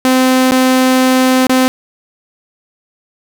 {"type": "tone with dropouts", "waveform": "sawtooth", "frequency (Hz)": 258, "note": "C4", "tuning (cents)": -24, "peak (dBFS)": -4, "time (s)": [0.05, 1.68], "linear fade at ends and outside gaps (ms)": 0, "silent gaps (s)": [[0.51, 0.519], [1.469, 1.495]], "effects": []}